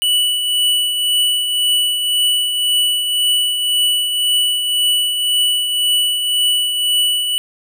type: tone with tremolo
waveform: square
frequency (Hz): 2957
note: F#7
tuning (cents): -2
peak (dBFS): -12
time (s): 0.02-7.38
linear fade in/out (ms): 0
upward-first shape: triangle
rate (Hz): 1.9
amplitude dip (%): 50
effects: none